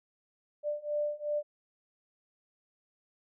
sine beating tone pair, 591 / 593.7 Hz, D5 / D5, +11 / +19 cents, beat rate 2.7 Hz, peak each -34 / -33 dBFS, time 0.63-1.43 s, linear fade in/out 50 ms, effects none

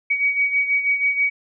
sine beating tone pair, 2259 / 2265.2 Hz, C#7 / C#7, +32 / +37 cents, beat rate 6.2 Hz, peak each -18 / -24 dBFS, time 0.1-1.3 s, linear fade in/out 10 ms, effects none

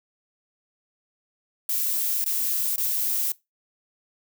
violet noise with dropouts, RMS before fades -25 dBFS, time 1.69-3.32 s, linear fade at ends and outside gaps 2 ms, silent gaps 2.242-2.261 / 2.76-2.78 s, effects noise-tail reverb RT60 0.2 s tail -21 dB re dry

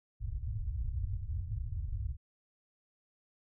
white low-pass noise, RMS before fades -36 dBFS, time 0.2-2.17 s, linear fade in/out 50 ms, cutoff 110 Hz, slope 48 dB/octave, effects none

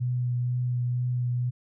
sine tone with vibrato, 123.47 Hz, B2, in tune, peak -24 dBFS, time 0-1.51 s, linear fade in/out 20 ms, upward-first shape triangle, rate 2.1 Hz, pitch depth 16 cents each way, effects none

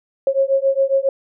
sine beating tone pair, 539 / 546.3 Hz, C#5 / C#5, -49 / -25 cents, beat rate 7.3 Hz, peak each -17 dBFS, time 0.27-1.09 s, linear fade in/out 2 ms, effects none

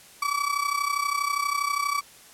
35% pulse tone with amplitude modulation, 1147 Hz, D6, 41 cents flat, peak -19 dBFS, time 0.22-2.01 s, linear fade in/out 5 ms, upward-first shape sine, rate 32.4 Hz, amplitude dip 75%, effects white hiss -50 dBFS RMS until 2.33 s + low-pass 12000 Hz 12 dB/octave

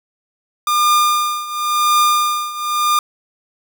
45% pulse tone with tremolo, 1206 Hz, D6, 46 cents sharp, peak -10 dBFS, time 0.67-2.99 s, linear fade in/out 2 ms, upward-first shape triangle, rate 0.94 Hz, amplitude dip 85%, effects none

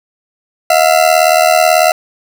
40% pulse ring-modulated tone, 677 Hz, E5, 46 cents sharp, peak -3 dBFS, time 0.7-1.92 s, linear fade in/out 2 ms, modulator 39.1 Hz, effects none

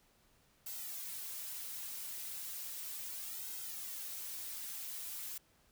blue noise with flanger, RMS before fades -44 dBFS, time 0.66-5.38 s, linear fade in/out 5 ms, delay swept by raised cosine 1.7 to 5.7 ms, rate 0.35 Hz, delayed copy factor -0.9, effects pink hiss -70 dBFS RMS until 5.71 s

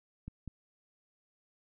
clicks, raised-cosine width 5 ms, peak -29 dBFS, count 2, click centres 0.28 / 0.477 s, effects none

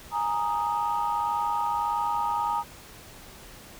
sine chord, Ab suspended second, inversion none, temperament equal, 830.6 / 932.3 / 1244.5 Hz, Ab5 / Bb5 / Eb6, 0 / 0 / 0 cents, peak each -29 / -26 / -30 dBFS, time 0.11-2.64 s, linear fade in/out 50 ms, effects tanh soft clip ceiling -17 dBFS + pink hiss -47 dBFS RMS until 3.79 s

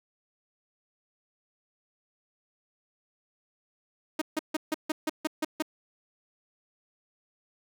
sawtooth tone bursts, 311.1 Hz, D#4, in tune, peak -22 dBFS, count 9, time 4.19-5.624 s, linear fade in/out 5 ms, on 26 ms, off 150 ms, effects none

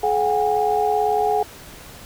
sine tone cluster, 425.8 / 730 / 808 Hz, G#4 / F#5 / G#5, +43 / -24 / -48 cents, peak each -21 dBFS, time 0.03-1.43 s, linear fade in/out 5 ms, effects pink hiss -41 dBFS RMS until 2.05 s

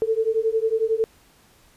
sine beating tone pair, 440 / 451 Hz, A4 / A4, 0 / +43 cents, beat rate 11 Hz, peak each -22 dBFS, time 0.02-1.04 s, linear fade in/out 0 ms, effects pink hiss -56 dBFS RMS until 1.76 s + resampled to 32000 Hz

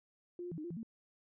sine tone with pitch steps, 351.9 / 354.5 / 165.5 / 306.3 / 346.6 / 167.4 / 226.3 Hz, F4 / F4 / E3 / D#4 / F4 / E3 / A3, +13 / +26 / +7 / -27 / -13 / +27 / +49 cents, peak -40 dBFS, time 0.39-0.831 s, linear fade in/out 2 ms, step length 63 ms, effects none

